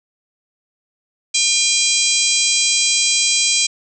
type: harmonic tone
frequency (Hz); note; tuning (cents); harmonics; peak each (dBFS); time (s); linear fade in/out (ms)
804; G5; +44; 3 / 4 / 5 / 6 / 7 / 8 / 9 / 10; -22 / -22 / -22 / -22 / -22 / -22 / -22 / -22; 1.34-3.67; 10
effects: none